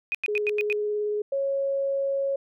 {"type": "tone bursts", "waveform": "sine", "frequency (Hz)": 2489, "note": "D#7", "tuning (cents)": 0, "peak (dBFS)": -23, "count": 6, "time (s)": [0.12, 0.726], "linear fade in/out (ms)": 0, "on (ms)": 26, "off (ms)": 90}
{"type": "tone with vibrato", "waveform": "sine", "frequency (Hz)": 418.6, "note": "G#4", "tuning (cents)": 14, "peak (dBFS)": -24, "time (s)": [0.28, 1.22], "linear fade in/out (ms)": 5, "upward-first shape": "sine", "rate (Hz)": 18, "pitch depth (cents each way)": 10}
{"type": "tone", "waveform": "sine", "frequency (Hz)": 550, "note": "C#5", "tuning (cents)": -14, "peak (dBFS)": -23, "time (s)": [1.32, 2.36], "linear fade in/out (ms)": 5}
{"effects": []}